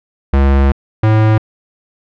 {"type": "tone pair in turn", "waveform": "square", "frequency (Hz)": [68.6, 108.9], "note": ["C#2", "A2"], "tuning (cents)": [-17, -17], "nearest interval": "minor sixth", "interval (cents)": 800, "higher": "second", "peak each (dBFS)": -8, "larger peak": "neither", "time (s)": [[0.33, 0.72], [1.03, 1.38]], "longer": "first", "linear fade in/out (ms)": 5, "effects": ["low-pass 2000 Hz 12 dB/octave"]}